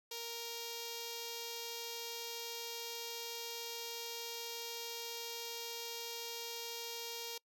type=tone with notch filter; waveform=5% pulse; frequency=466.2 Hz; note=A#4; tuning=in tune; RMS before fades=-44 dBFS; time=0.11-7.38 s; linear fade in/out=5 ms; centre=1600 Hz; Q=0.77; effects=noise-tail reverb RT60 0.1 s tail -25 dB re dry